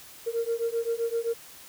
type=beating tone pair; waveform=sine; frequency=459.2 / 466.9 Hz; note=A#4 / A#4; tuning=-26 / +3 cents; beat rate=7.7 Hz; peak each=-28 dBFS; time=0.26-1.34 s; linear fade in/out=20 ms; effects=tanh soft clip ceiling -20 dBFS + white hiss -48 dBFS RMS until 1.68 s